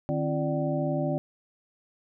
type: tone cluster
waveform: sine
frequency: 152.5 / 264.7 / 340.7 / 589 / 763 Hz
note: D#3 / C4 / F4 / D5 / G5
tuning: -34 / +20 / -43 / +5 / -47 cents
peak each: -29 / -31 / -34 / -30 / -37 dBFS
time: 0.09-1.18 s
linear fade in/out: 0 ms
effects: none